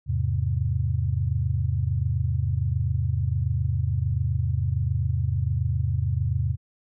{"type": "chord", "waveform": "sine", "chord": "E augmented", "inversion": "none", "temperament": "equal", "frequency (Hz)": [82.41, 103.83, 130.81], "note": ["E2", "G#2", "B#2"], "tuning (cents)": [0, 0, 0], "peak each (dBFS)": -26, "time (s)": [0.06, 6.57], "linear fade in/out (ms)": 50, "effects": []}